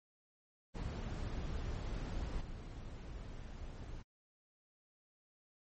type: noise with level steps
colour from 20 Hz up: brown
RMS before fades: -40 / -47 dBFS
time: 0.74-4.03 s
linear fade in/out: 20 ms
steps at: 2.41 s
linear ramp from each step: 5 ms
effects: MP3 32 kbps